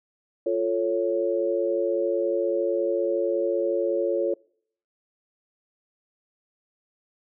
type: chord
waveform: sine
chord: F augmented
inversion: none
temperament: equal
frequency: 349.2 / 440 / 554.4 Hz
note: F4 / A4 / C#5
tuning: 0 / 0 / 0 cents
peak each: -26 / -27 / -25 dBFS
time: 0.46-4.34 s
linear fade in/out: 5 ms
effects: noise-tail reverb RT60 0.6 s tail -25 dB re dry